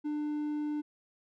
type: tone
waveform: triangle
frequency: 298.4 Hz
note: D4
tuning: 28 cents sharp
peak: -29 dBFS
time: 0.04-0.82 s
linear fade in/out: 20 ms
effects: none